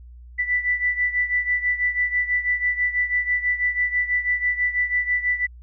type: beating tone pair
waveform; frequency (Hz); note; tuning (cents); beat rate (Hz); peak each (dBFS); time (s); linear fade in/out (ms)
sine; 1975.5 / 1981.6; B6 / B6; 0 / +5; 6.1; -21 / -25; 0.38-5.47; 20
effects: added 60 Hz sine -40 dBFS peak until 5.62 s